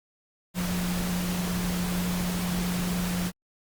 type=tone in noise; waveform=sine; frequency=178.3 Hz; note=F3; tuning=36 cents sharp; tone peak=-27 dBFS; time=0.54-3.32 s; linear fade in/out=50 ms; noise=pink; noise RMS=-33 dBFS; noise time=0.54-3.32 s; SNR=+3 dB; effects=Opus 48 kbps